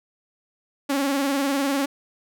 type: tone with vibrato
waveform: sawtooth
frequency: 277.2 Hz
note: C#4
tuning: in tune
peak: -17 dBFS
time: 0.89-1.86 s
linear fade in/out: 10 ms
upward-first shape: sine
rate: 20 Hz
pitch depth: 63 cents each way
effects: none